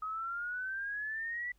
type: exponential sweep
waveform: sine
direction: up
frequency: 1260 to 1975.5 Hz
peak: -35 dBFS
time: 0.02-1.52 s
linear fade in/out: 5 ms
effects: added 50 Hz sine -66 dBFS peak until 1.58 s + pink hiss -75 dBFS RMS until 1.58 s